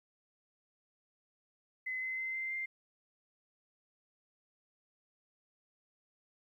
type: tone with pitch steps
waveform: sine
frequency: 2035 / 2050 / 2066 / 2081 / 2097 Hz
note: C7 / C7 / C7 / C7 / C7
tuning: -49 / -36 / -22 / -10 / +3 cents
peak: -35 dBFS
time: 1.86-2.66 s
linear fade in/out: 10 ms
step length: 160 ms
effects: 12-bit